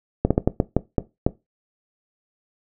slowing click train, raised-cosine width 2 ms, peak -3 dBFS, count 8, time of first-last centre 0.25-1.265 s, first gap 56 ms, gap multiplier 1.31, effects noise-tail reverb RT60 0.2 s tail -17 dB re dry

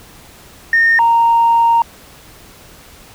sine tone pair in turn, 1831 / 927.5 Hz, A#6 / A#5, -32 / -9 cents, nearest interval octave, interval 1177 cents, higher first, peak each -7 dBFS, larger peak neither, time 0.73-0.99 / 0.99-1.82 s, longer second, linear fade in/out 2 ms, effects tanh soft clip ceiling -4 dBFS + pink hiss -41 dBFS RMS until 3.14 s

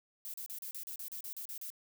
violet noise bursts, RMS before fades -43 dBFS, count 12, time 0.25-1.702 s, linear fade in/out 0 ms, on 88 ms, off 36 ms, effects none

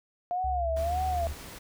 sine tone with vibrato, 698.5 Hz, F5, in tune, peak -27 dBFS, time 0.31-1.27 s, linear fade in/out 0 ms, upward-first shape sine, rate 1.7 Hz, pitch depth 120 cents each way
sine tone with pitch glide, 67.4 to 74.78 Hz, C#2 to D2, -48 to +32 cents, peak -31 dBFS, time 0.44-1.33 s, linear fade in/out 5 ms, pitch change +180 cents, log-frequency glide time 0.67-0.86 s
pink noise, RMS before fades -44 dBFS, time 0.76-1.59 s, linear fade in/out 10 ms
effects none

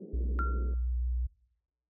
white band-pass noise, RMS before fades -45 dBFS, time 0-0.74 s, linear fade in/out 5 ms, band 160 to 450 Hz, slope 48 dB/octave
sine tone with vibrato, 60.9 Hz, B1, 24 cents flat, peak -28 dBFS, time 0.13-1.27 s, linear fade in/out 10 ms, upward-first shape sine, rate 5.6 Hz, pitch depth 13 cents each way
sine tone with exponential decay, 1374 Hz, F6, 29 cents flat, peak -29 dBFS, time 0.39-0.79 s, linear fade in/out 0 ms, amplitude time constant 86 ms
effects noise-tail reverb RT60 0.8 s tail -22 dB re dry

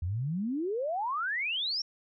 sine exponential sweep, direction up, 80.5 to 5620 Hz, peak -29 dBFS, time 0.02-1.82 s, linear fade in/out 5 ms, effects none

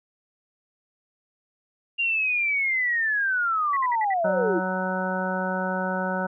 sine linear sweep, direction down, 2800 to 311.1 Hz, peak -21 dBFS, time 1.98-4.6 s, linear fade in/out 20 ms
sine tone bursts, 1962 Hz, B6, 12 cents flat, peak -27 dBFS, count 5, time 3.73-4.14 s, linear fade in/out 5 ms, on 38 ms, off 55 ms
harmonic tone, 186.1 Hz, F#3, 10 cents sharp, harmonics 1 / 2 / 3 / 4 / 5 / 7 / 8, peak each -29 / -37 / -30 / -34 / -32 / -36 / -31 dBFS, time 4.24-6.27 s, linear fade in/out 10 ms
effects none

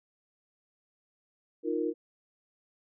sine chord, Eb suspended second, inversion none, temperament equal, 311.1 / 349.2 / 466.2 Hz, Eb4 / F4 / Bb4, 0 / 0 / 0 cents, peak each -32 dBFS, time 1.63-1.94 s, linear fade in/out 50 ms, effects none

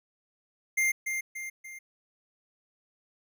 square tone with echo, 2105 Hz, C7, 10 cents sharp, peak -24 dBFS, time 0.77-0.92 s, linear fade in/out 10 ms, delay 290 ms, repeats 3, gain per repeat -6 dB, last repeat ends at 1.79 s, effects none

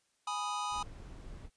square chord, G# minor, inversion none, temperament equal, 830.6 / 987.8 / 1244.5 Hz, G#5 / B5 / D#6, 0 / 0 / 0 cents, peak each -40 / -40 / -38 dBFS, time 0.27-0.83 s, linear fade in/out 5 ms
brown noise, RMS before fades -47 dBFS, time 0.7-1.5 s, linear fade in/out 50 ms
effects white hiss -75 dBFS RMS until 1.56 s + resampled to 22050 Hz

